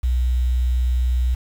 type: tone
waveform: sine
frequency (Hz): 62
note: B1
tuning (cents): +7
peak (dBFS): -16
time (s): 0.03-1.35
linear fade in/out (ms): 10
effects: 7-bit